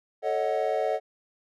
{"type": "chord", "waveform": "triangle", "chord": "D# half-diminished seventh", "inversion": "second", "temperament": "equal with one note detuned", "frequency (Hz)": [440, 554.4, 630.2, 740], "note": ["A4", "C#5", "D#5", "F#5"], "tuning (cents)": [0, 0, 22, 0], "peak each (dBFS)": [-28, -28, -27, -28], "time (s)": [0.22, 1], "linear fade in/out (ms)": 50, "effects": []}